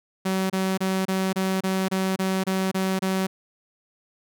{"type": "tone bursts", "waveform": "sawtooth", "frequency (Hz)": 189.6, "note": "F#3", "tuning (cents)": 43, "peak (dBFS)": -18, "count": 11, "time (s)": [0.25, 3.27], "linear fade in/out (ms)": 10, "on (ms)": 250, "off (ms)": 27, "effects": []}